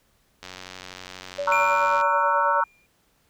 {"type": "click train", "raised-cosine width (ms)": 0.2, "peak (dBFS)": -20, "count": 147, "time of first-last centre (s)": [0.43, 2.012], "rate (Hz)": 92.3}
{"type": "tone with tremolo", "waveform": "sine", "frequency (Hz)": 572, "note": "D5", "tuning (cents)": -46, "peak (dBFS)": -24, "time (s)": [1.38, 2.61], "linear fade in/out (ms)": 10, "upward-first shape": "sine", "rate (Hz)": 9.3, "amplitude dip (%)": 50}
{"type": "chord", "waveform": "sine", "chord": "F# dominant seventh", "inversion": "first", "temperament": "just", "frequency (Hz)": [925, 1110, 1332, 1480], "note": ["A#5", "C#6", "E6", "F#6"], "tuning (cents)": [-14, 2, 18, 0], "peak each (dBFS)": [-22, -26, -24, -28], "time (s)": [1.47, 2.64], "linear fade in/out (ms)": 5}
{"type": "tone with exponential decay", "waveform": "triangle", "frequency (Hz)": 2398, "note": "D7", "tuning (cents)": 36, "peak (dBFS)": -20, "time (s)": [1.52, 2.86], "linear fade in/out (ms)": 0, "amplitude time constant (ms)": 290}
{"effects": ["pink hiss -65 dBFS RMS until 3.29 s"]}